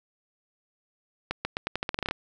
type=accelerating click train; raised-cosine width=0.3 ms; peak=-12 dBFS; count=13; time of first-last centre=1.31-2.111 s; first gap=140 ms; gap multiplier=0.85; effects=none